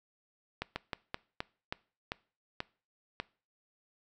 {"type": "slowing click train", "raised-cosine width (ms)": 0.3, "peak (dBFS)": -18, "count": 9, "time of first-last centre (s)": [0.62, 3.2], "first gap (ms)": 140, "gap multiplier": 1.23, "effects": ["noise-tail reverb RT60 0.4 s tail -22 dB re dry"]}